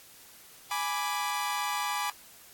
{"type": "chord", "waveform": "sawtooth", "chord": "G# diminished", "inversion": "none", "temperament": "equal", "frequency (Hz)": [830.6, 987.8, 1174.7], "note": ["G#5", "B5", "D6"], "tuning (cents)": [0, 0, 0], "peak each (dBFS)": -30, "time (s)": [0.71, 2.1], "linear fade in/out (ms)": 2, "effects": ["white hiss -53 dBFS RMS until 2.53 s", "AAC 64 kbps"]}